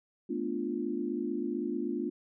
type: chord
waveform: sine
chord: B half-diminished seventh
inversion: third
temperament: equal with one note detuned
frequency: 217.7 / 246.9 / 293.7 / 349.2 Hz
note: A3 / B3 / D4 / F4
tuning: -18 / 0 / 0 / 0 cents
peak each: -38 / -36 / -36 / -35 dBFS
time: 0.29-2.1 s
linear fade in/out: 10 ms
effects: none